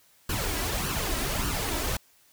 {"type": "noise with flanger", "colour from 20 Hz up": "pink", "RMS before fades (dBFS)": -29, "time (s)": [0.29, 1.97], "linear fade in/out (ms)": 5, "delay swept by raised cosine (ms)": [0.68, 3.08], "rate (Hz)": 1.7, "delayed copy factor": 0.6, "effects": ["white hiss -61 dBFS RMS until 2.32 s"]}